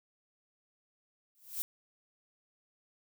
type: noise with exponential growth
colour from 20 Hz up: violet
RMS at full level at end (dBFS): -32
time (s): 1.35-1.62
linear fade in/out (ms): 0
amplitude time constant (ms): 58
effects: none